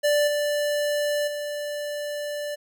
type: tone with level steps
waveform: square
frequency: 587.3 Hz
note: D5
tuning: in tune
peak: -19 / -23 / -29 dBFS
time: 0.03-2.56 s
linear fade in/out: 20 ms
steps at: 0.27 / 1.27 s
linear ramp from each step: 10 ms
effects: none